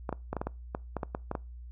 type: clicks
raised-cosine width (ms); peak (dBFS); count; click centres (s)
1; -18; 12; 0.092 / 0.127 / 0.33 / 0.367 / 0.415 / 0.47 / 0.749 / 0.967 / 1.032 / 1.149 / 1.314 / 1.352
effects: noise-tail reverb RT60 0.3 s tail -24 dB re dry + added 60 Hz sine -42 dBFS peak until 1.71 s